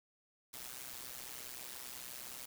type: noise with amplitude modulation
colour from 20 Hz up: white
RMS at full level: -44 dBFS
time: 0.53-2.46 s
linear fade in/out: 10 ms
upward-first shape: sine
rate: 126 Hz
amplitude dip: 80%
effects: none